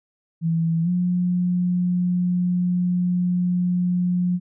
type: tone with pitch glide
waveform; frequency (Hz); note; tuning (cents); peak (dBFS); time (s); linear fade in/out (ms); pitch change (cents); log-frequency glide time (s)
sine; 164.81 to 178.69; E3 to F3; 0 to +40; -18; 0.41-4.4; 50; +140; 0.83-0.89
effects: none